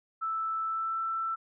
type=tone with pitch glide; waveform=sine; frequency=1318.5 to 1332.3 Hz; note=E6 to E6; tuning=0 to +18 cents; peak=-29 dBFS; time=0.21-1.36 s; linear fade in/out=20 ms; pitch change=+18 cents; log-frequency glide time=0.64-1 s; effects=none